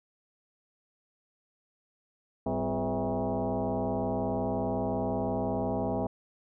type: tone with frequency modulation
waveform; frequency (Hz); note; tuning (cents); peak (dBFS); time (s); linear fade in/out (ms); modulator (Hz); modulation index
sine; 196.4; G3; +4; -27; 2.46-6.07; 5; 152; 4.2
effects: none

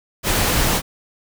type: noise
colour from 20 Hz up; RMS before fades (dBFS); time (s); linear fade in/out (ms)
pink; -18; 0.23-0.82; 50
effects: none

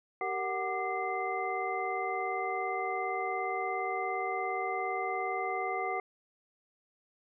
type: tone cluster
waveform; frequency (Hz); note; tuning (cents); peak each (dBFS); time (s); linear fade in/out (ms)
sine; 387.2 / 464.5 / 745 / 1189 / 2072; G4 / A#4 / F#5 / D6 / C7; -21 / -6 / +12 / +21 / -17; -38 / -40 / -34 / -38 / -38; 0.21-6; 2
effects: none

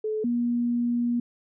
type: tone pair in turn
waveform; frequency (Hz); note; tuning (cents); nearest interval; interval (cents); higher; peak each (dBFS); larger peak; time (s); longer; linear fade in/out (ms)
sine; 431.8 / 239.3; A4 / A#3; -33 / +46; minor seventh; 1021; first; -25 / -22; second; 0.04-0.24 / 0.24-1.2; second; 5
effects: none

